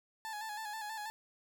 30% pulse tone with vibrato, 860 Hz, A5, 40 cents flat, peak -37 dBFS, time 0.25-1.1 s, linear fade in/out 0 ms, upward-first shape square, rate 6.2 Hz, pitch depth 47 cents each way, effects 11-bit

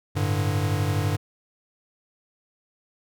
square chord, G suspended second, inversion none, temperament equal, 98 / 110 / 146.83 Hz, G2 / A2 / D3, 0 / 0 / 0 cents, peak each -25 / -30 / -28 dBFS, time 0.15-1.17 s, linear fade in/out 20 ms, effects none

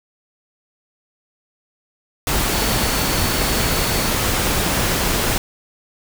sine tone in noise, 4435 Hz, C#8, in tune, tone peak -30 dBFS, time 2.52-4.09 s, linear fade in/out 2 ms, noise pink, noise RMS -19 dBFS, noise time 2.27-5.38 s, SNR -14 dB, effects none

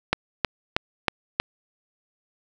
click train, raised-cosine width 0.3 ms, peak -3 dBFS, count 5, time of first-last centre 0.13-1.4 s, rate 3.15 Hz, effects none

